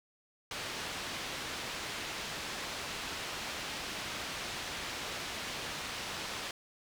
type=low-pass noise; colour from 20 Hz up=white; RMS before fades=-40 dBFS; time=0.51-6.51 s; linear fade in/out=2 ms; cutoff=4100 Hz; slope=12 dB/octave; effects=none